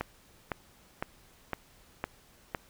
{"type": "click train", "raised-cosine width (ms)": 0.5, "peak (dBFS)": -16, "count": 6, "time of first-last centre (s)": [0.01, 2.548], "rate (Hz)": 1.97, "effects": ["pink hiss -60 dBFS RMS until 2.69 s"]}